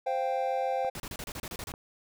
triangle chord, C suspended fourth, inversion none, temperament just, 523.3 / 697.7 / 784.9 Hz, C5 / F5 / G5, 0 / -2 / +2 cents, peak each -29 / -32 / -29 dBFS, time 0.06-0.9 s, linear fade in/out 10 ms
clicks, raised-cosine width 1 ms, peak -31 / -35 / -32 dBFS, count 3, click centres 0.848 / 1.148 / 1.739 s
pink noise bursts, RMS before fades -39 dBFS, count 10, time 0.95-1.72 s, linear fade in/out 2 ms, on 50 ms, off 30 ms
effects none

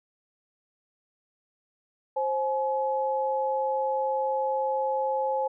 sine tone pair together, 529 / 849 Hz, C5 / G#5, +19 / +38 cents, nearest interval minor sixth, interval 819 cents, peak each -27 dBFS, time 2.16-5.48 s, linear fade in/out 10 ms, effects none

